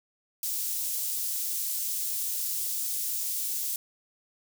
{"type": "high-pass noise", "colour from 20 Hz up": "white", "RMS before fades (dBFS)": -31, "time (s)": [0.43, 3.76], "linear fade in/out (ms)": 2, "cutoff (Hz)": 6200, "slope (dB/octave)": 12, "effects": []}